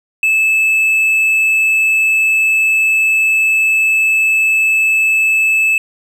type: tone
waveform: triangle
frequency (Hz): 2615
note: E7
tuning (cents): -15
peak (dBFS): -8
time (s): 0.23-5.78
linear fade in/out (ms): 2
effects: none